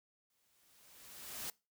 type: noise with exponential growth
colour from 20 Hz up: white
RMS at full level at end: -41 dBFS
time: 0.3-1.5 s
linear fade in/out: 2 ms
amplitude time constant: 260 ms
effects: noise-tail reverb RT60 0.3 s tail -24 dB re dry